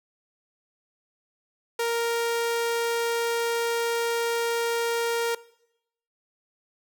sawtooth tone, 466.2 Hz, A#4, in tune, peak -20 dBFS, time 1.79-5.35 s, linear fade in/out 5 ms, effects noise-tail reverb RT60 0.8 s tail -20 dB re dry

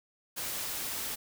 white noise, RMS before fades -36 dBFS, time 0.36-1.16 s, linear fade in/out 20 ms, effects none

